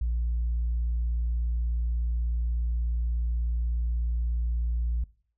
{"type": "tone", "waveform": "sine", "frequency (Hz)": 58.27, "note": "A#1", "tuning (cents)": 0, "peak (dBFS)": -23, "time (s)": [0.01, 5.04], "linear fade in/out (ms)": 5, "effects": ["noise-tail reverb RT60 0.5 s tail -22 dB re dry", "tanh soft clip ceiling -22 dBFS"]}